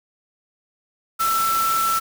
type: tone in noise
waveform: sine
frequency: 1332 Hz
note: E6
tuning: 18 cents sharp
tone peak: -18 dBFS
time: 1.19-2 s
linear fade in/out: 20 ms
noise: white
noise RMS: -27 dBFS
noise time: 1.19-2 s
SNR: +6 dB
effects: none